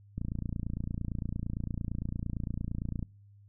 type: click train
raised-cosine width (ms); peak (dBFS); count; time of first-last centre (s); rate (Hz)
5; -22; 83; 0.18-3.027; 28.8
effects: noise-tail reverb RT60 0.5 s tail -26 dB re dry + added 101 Hz sine -54 dBFS peak until 3.48 s